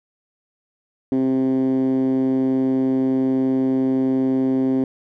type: tone with band-pass filter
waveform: 10% pulse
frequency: 131.6 Hz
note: C3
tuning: 10 cents sharp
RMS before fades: -19 dBFS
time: 1.12-4.84 s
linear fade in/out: 2 ms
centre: 290 Hz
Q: 5.9
effects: none